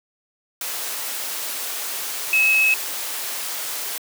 sine tone in noise, 2577 Hz, E7, 40 cents flat, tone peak -14 dBFS, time 2.33-2.74 s, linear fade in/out 2 ms, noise white, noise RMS -28 dBFS, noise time 0.61-3.98 s, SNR +11 dB, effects high-pass 400 Hz 12 dB/octave

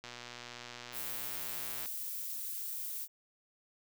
click train, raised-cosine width 0.2 ms, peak -28 dBFS, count 221, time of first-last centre 0.04-1.858 s, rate 121 Hz
violet noise, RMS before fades -40 dBFS, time 0.92-3.08 s, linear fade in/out 50 ms
effects none

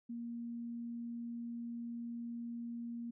sine tone, 235.2 Hz, A#3, 16 cents sharp, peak -40 dBFS, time 0.09-3.11 s, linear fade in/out 10 ms, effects none

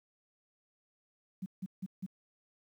sine tone bursts, 188 Hz, F#3, 28 cents sharp, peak -35 dBFS, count 4, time 1.42-2.064 s, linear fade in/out 10 ms, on 41 ms, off 160 ms, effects 11-bit

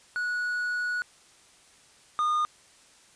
triangle tone pair in turn, 1464 / 1221.6 Hz, F#6 / D#6, -19 / -32 cents, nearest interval minor third, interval 313 cents, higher first, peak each -25 / -21 dBFS, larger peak second, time 0.16-1.02 / 2.19-2.45 s, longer first, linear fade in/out 0 ms, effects white hiss -57 dBFS RMS until 3.15 s + resampled to 22050 Hz

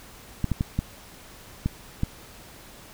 clicks, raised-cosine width 5 ms, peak -11 dBFS, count 6, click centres 0.443 / 0.517 / 0.609 / 0.79 / 1.66 / 2.034 s, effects pink hiss -47 dBFS RMS until 2.93 s

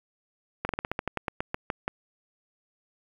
slowing click train, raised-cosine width 0.5 ms, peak -13 dBFS, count 14, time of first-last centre 0.65-1.879 s, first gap 41 ms, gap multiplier 1.13, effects 8-bit

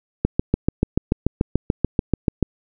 click train, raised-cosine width 3 ms, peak -3 dBFS, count 16, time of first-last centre 0.25-2.427 s, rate 6.89 Hz, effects none

